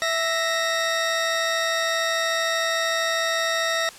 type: tone pair together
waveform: 20% pulse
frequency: 659.3 / 1864.8 Hz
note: E5 / A#6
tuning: 0 / 0 cents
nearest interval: octave + tritone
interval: 1800 cents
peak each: -19 dBFS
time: 0.02-3.89 s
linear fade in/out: 0 ms
effects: white hiss -43 dBFS RMS until 3.98 s + low-pass 9000 Hz 12 dB/octave